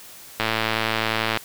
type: click train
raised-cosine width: 0.3 ms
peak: -5 dBFS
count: 109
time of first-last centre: 0.4-1.373 s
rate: 111 Hz
effects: white hiss -43 dBFS RMS until 1.44 s